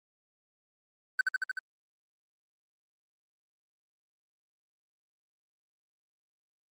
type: tone with echo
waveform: triangle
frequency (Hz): 1527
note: G6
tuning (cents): -46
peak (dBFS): -20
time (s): 1.19-1.21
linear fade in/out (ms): 2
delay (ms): 76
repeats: 5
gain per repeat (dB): -2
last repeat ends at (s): 1.59
effects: Opus 32 kbps